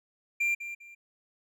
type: tone with echo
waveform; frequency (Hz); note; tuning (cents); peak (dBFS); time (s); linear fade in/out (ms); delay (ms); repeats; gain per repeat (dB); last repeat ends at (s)
triangle; 2378; D7; +21; -23; 0.4-0.55; 10; 200; 2; -11; 0.95
effects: none